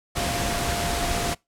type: tone in noise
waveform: sine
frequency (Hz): 696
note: F5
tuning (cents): -6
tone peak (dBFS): -30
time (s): 0.15-1.35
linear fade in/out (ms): 20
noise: pink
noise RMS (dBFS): -26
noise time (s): 0.15-1.35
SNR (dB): -7
effects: noise-tail reverb RT60 0.2 s tail -24 dB re dry + low-pass 11000 Hz 12 dB/octave